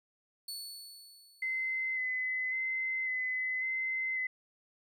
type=tone with exponential decay; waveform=sawtooth; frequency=4435 Hz; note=C#8; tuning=in tune; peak=-35 dBFS; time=0.48-2.09 s; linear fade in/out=5 ms; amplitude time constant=350 ms
type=tone with vibrato; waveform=sine; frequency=2042 Hz; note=C7; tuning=43 cents flat; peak=-31 dBFS; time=1.42-4.27 s; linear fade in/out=5 ms; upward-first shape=square; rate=0.91 Hz; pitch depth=15 cents each way
effects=none